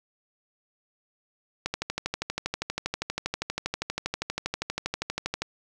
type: click train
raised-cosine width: 0.2 ms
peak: -11 dBFS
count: 48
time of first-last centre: 1.66-5.42 s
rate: 12.5 Hz
effects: none